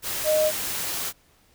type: tone in noise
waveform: sine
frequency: 617 Hz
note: D#5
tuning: 15 cents flat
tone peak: -18 dBFS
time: 0.24-0.52 s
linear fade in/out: 50 ms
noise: white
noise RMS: -29 dBFS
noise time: 0.02-1.13 s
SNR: +8 dB
effects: pink hiss -60 dBFS RMS until 1.54 s